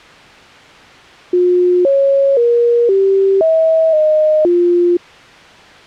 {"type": "tone with pitch steps", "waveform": "sine", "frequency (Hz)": [358.2, 551, 473.9, 388.8, 645, 617, 350], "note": ["F4", "C#5", "A#4", "G4", "E5", "D#5", "F4"], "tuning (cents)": [44, -11, 28, -14, -38, -15, 4], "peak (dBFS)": -8, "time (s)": [1.33, 4.97], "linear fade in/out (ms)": 5, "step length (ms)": 520, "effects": ["white hiss -38 dBFS RMS until 5.86 s", "low-pass 3000 Hz 12 dB/octave"]}